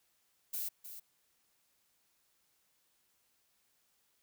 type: noise with echo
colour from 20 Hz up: violet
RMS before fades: -38 dBFS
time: 0.53-0.69 s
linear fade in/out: 10 ms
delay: 310 ms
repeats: 1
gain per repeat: -10 dB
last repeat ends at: 1 s
effects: white hiss -75 dBFS RMS until 4.22 s